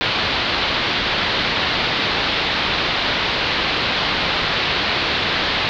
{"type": "low-pass noise", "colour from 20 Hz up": "white", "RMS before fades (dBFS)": -20, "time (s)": [0.01, 5.69], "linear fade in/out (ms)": 0, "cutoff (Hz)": 4300, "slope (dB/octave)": 48, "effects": []}